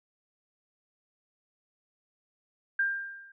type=tone with level ramp; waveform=sine; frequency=1594 Hz; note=G6; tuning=28 cents sharp; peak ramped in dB=-22 to -51 dBFS; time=2.79-3.32 s; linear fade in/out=5 ms; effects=none